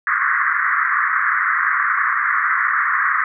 pink band-pass noise, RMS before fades -18 dBFS, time 0.07-3.24 s, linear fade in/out 2 ms, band 1100 to 2000 Hz, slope 96 dB/octave, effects none

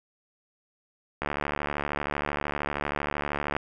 click train, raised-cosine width 0.5 ms, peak -13 dBFS, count 172, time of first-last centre 1.22-3.566 s, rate 72.9 Hz, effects none

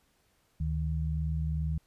sine tone pair together, 73.76 / 156.3 Hz, D2 / D#3, +8 / +8 cents, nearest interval octave + minor second, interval 1300 cents, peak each -30 / -32 dBFS, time 0.6-1.78 s, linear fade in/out 5 ms, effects pink hiss -70 dBFS RMS until 1.86 s + resampled to 32000 Hz

